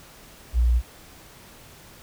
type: tone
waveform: sine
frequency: 59.8 Hz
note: A#1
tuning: 45 cents sharp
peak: -16 dBFS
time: 0.53-0.82 s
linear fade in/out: 50 ms
effects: pink hiss -48 dBFS RMS until 2.02 s